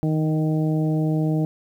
harmonic tone with a mistuned harmonic, 155.56 Hz, D#3, in tune, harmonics 1 / 2 / 3 / 4 / 5, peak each -20 / -24 / -32 / -33 / -38 dBFS, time 0.03-1.45 s, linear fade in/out 0 ms, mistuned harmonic 1, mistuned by +19 cents, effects 9-bit

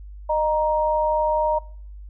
sine tone pair together, 614 / 938 Hz, D#5 / A#5, -23 / +11 cents, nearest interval perfect fifth, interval 734 cents, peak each -21 dBFS, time 0.29-1.59 s, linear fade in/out 10 ms, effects noise-tail reverb RT60 0.6 s tail -24 dB re dry + added 50 Hz sine -36 dBFS peak until 2.09 s

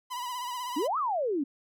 45% pulse tone with vibrato, 988 Hz, B5, in tune, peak -33 dBFS, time 0.1-0.88 s, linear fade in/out 20 ms, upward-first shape sine, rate 16 Hz, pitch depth 54 cents each way
sine exponential two-way sweep, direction up then down, 261.6 to 1318.5 to 261.6 Hz, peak -26 dBFS, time 0.76-1.44 s, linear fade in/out 10 ms, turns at 0.98 s
effects none

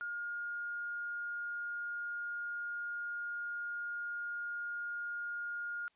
sine tone, 1421 Hz, F6, 30 cents sharp, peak -37 dBFS, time 0.01-5.88 s, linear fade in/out 0 ms, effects white hiss -74 dBFS RMS until 5.95 s + resampled to 8000 Hz

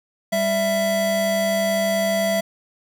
square tone pair together, 197.11 / 663 Hz, G3 / E5, +10 / +10 cents, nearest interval octave + major sixth, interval 2100 cents, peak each -26 / -20 dBFS, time 0.32-2.41 s, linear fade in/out 10 ms, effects none

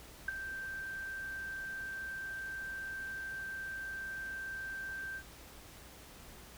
sine tone with ADSR envelope, 1566 Hz, G6, 2 cents flat, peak -28 dBFS, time 0.28-5.23 s, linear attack 5 ms, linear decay 13 ms, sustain -11 dB, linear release 67 ms, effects added 60 Hz sine -59 dBFS peak until 6.57 s + pink hiss -54 dBFS RMS until 6.57 s

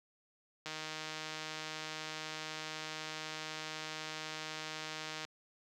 click train, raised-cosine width 0.2 ms, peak -24 dBFS, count 717, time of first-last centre 0.66-5.25 s, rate 156 Hz, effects high-pass 80 Hz 12 dB/octave + 11-bit

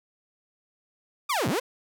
sawtooth linear two-way sweep, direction down then up, 1249 to 96 to 548 Hz, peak -20 dBFS, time 1.29-1.6 s, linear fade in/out 10 ms, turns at 1.48 s, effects none

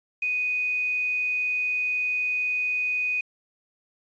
sine tone with quantisation, 2489 Hz, D#7, in tune, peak -23 dBFS, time 0.22-3.21 s, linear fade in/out 5 ms, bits 8, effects resampled to 16000 Hz

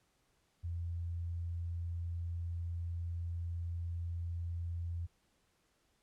sine tone, 85.3 Hz, F2, 40 cents flat, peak -36 dBFS, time 0.63-5.07 s, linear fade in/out 20 ms, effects pink hiss -75 dBFS RMS until 6.02 s + low-pass 11000 Hz 12 dB/octave

